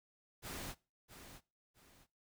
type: noise with echo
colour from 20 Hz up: pink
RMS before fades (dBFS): -45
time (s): 0.42-0.75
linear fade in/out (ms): 50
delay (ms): 660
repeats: 2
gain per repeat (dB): -10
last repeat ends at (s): 2.07
effects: noise-tail reverb RT60 0.3 s tail -21 dB re dry